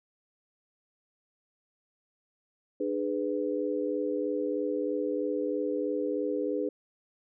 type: chord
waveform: sine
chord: G# diminished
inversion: second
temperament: just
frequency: 299 / 415.3 / 498.4 Hz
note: D4 / G#4 / B4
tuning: +31 / 0 / +16 cents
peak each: -32 dBFS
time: 2.8-6.69 s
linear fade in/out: 5 ms
effects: none